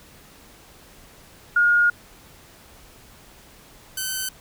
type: tone pair in turn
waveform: sine / 5% pulse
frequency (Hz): 1428 / 1526.3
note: F6 / G6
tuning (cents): +38 / -47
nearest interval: minor second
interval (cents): 115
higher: second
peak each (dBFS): -14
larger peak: neither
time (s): 1.56-1.9 / 3.97-4.29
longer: first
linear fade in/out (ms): 5
effects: pink hiss -49 dBFS RMS until 4.4 s